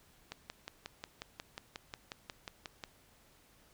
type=click train; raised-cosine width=0.2 ms; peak=-24 dBFS; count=15; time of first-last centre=0.32-2.838 s; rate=5.56 Hz; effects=pink hiss -65 dBFS RMS until 3.73 s